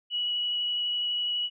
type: tone with vibrato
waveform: sine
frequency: 2929 Hz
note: F#7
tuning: 18 cents flat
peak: -26 dBFS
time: 0.1-1.5 s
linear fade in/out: 50 ms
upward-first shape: triangle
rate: 12 Hz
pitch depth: 11 cents each way
effects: none